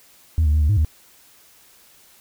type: tone with pitch steps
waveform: sine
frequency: 80.1 / 74.4 / 76.8 / 74.1 / 104.2 / 77.9 Hz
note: E2 / D2 / D#2 / D2 / G#2 / D#2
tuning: -49 / +23 / -22 / +16 / +6 / +3 cents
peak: -12 dBFS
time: 0.38-0.848 s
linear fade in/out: 0 ms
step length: 78 ms
effects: tanh soft clip ceiling -12 dBFS + white hiss -52 dBFS RMS until 2.2 s